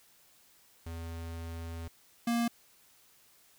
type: tone pair in turn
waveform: square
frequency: 83 / 234.8 Hz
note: E2 / A#3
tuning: +12 / +13 cents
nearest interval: octave + tritone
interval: 1801 cents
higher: second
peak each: -39 / -28 dBFS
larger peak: second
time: 0.86-1.88 / 2.27-2.48 s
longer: first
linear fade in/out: 5 ms
effects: white hiss -63 dBFS RMS until 3.58 s